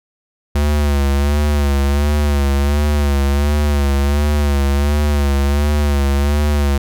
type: tone with vibrato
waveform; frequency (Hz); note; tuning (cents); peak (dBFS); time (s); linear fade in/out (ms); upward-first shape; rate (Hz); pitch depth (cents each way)
square; 71.8; D2; -39; -13; 0.55-6.78; 5; sine; 1.4; 57
effects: none